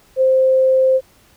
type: tone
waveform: sine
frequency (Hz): 523.3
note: C5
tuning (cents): 0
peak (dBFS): -10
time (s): 0.16-1.01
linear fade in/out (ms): 50
effects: pink hiss -52 dBFS RMS until 1.36 s